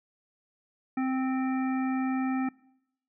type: harmonic tone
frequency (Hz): 261.3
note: C4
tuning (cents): -2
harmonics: 1 / 3 / 5 / 7 / 9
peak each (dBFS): -26 / -36 / -40 / -43 / -45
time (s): 0.97-2.49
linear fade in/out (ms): 5
effects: noise-tail reverb RT60 0.8 s tail -23 dB re dry